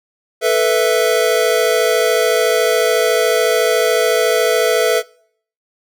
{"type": "chord", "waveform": "square", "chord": "A suspended second", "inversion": "none", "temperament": "equal", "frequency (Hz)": [440, 493.9, 659.3], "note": ["A4", "B4", "E5"], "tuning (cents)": [0, 0, 0], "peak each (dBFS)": -17, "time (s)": [0.41, 5.03], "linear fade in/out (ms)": 50, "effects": ["noise-tail reverb RT60 0.6 s tail -24 dB re dry"]}